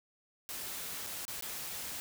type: noise with dropouts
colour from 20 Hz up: white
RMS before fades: -41 dBFS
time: 0.49-2 s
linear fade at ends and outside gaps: 0 ms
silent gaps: 1.066-1.069 / 1.252-1.28 / 1.41-1.424 s
effects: none